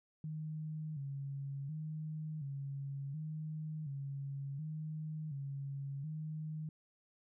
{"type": "tone with vibrato", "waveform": "sine", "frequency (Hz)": 146.83, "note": "D3", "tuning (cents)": 0, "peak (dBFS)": -39, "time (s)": [0.24, 6.69], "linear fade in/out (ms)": 2, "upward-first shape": "square", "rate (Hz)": 0.69, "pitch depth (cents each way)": 96, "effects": []}